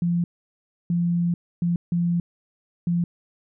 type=tone bursts at uneven times; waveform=sine; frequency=172.5 Hz; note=F3; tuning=21 cents flat; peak=-19 dBFS; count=5; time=0.02-0.24 / 0.9-1.34 / 1.62-1.76 / 1.92-2.2 / 2.87-3.04 s; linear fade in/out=2 ms; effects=none